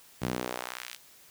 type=tone with high-pass filter sweep; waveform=sawtooth; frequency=61.74 Hz; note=B1; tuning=in tune; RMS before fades=-36 dBFS; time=0.21-0.97 s; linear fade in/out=20 ms; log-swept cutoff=130 to 3300 Hz; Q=1; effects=white hiss -56 dBFS RMS until 1.3 s